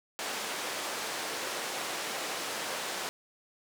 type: band-pass noise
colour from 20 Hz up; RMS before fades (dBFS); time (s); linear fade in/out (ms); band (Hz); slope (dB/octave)
pink; -36; 0.19-3.09; 0; 450 to 9500; 12
effects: none